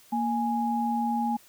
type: tone pair together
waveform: sine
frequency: 233.1 / 830.7 Hz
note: A#3 / G#5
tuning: 0 / 0 cents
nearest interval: octave + minor seventh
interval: 2200 cents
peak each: -27 dBFS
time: 0.12-1.37 s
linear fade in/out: 10 ms
effects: white hiss -56 dBFS RMS until 1.48 s